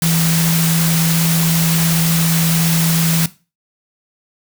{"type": "tone in noise", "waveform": "sine", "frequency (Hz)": 164.81, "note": "E3", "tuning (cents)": 0, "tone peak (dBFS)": -14, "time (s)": [0.02, 3.26], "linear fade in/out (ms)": 2, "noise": "white", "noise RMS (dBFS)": -19, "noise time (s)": [0.02, 3.26], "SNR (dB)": 2, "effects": ["noise-tail reverb RT60 0.3 s tail -17 dB re dry"]}